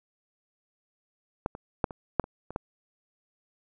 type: clicks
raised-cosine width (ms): 1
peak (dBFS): -14 / -25 / -9 / -25 / -7 / -26 / -25 / -16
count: 8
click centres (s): 1.461 / 1.551 / 1.842 / 1.908 / 2.197 / 2.241 / 2.506 / 2.561
effects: none